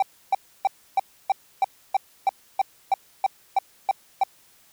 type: tone bursts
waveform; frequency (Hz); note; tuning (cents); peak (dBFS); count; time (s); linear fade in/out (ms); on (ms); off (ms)
triangle; 778; G5; -13; -14; 14; 0-4.236; 2; 24; 300
effects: white hiss -57 dBFS RMS until 4.72 s